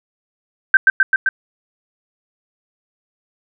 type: tone with echo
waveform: sine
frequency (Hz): 1558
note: G6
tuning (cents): -11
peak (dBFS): -4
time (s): 0.74-0.77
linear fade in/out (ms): 2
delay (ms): 130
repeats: 4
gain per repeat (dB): -2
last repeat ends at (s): 1.29
effects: none